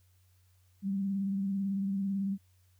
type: tone with vibrato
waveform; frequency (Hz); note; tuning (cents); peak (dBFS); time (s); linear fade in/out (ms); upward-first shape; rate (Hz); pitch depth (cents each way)
sine; 196; G3; 0; -29; 0.82-2.38; 50; sine; 18; 35
effects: added 91 Hz sine -63 dBFS peak until 2.79 s + white hiss -73 dBFS RMS until 2.79 s